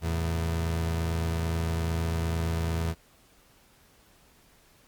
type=tone pair together; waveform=30% pulse; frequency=82.41 / 111.27 Hz; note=E2 / A2; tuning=0 / +20 cents; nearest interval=perfect fourth; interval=520 cents; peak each=-24 / -36 dBFS; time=0.01-2.95 s; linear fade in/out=50 ms; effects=pink hiss -60 dBFS RMS until 4.87 s + Opus 48 kbps